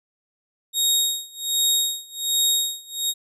20% pulse tone with tremolo, 3750 Hz, A#7, 10 cents sharp, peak -11 dBFS, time 0.73-3.14 s, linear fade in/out 50 ms, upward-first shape sine, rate 1.3 Hz, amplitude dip 95%, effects none

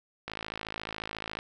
click train, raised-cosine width 0.3 ms, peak -19 dBFS, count 61, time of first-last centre 0.28-1.389 s, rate 54.1 Hz, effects none

